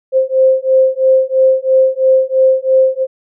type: beating tone pair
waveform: sine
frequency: 523.3 / 526.3 Hz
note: C5 / C5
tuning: 0 / +10 cents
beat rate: 3 Hz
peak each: -11 dBFS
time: 0.12-3.07 s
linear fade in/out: 50 ms
effects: none